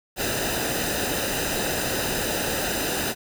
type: noise with comb filter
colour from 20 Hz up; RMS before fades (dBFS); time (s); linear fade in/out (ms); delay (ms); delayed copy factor
pink; -26; 0.16-3.15; 50; 0.9; -0.65
effects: none